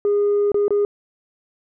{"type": "tone with dropouts", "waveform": "sine", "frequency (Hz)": 409.5, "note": "G#4", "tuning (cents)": -24, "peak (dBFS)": -13, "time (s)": [0.05, 0.85], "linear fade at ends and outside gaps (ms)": 1, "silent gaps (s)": [[0.518, 0.544], [0.681, 0.706]], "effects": ["tanh soft clip ceiling -13 dBFS"]}